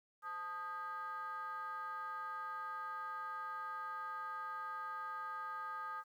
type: tone with frequency modulation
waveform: sine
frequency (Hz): 1240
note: D#6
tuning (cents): -6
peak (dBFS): -40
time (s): 0.22-6.04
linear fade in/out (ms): 50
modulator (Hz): 363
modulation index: 0.8
effects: tanh soft clip ceiling -36 dBFS + 12-bit